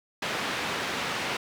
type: band-pass noise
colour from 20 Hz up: white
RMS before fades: -31 dBFS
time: 0.22-1.37 s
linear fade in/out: 5 ms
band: 120 to 2700 Hz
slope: 12 dB/octave
effects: none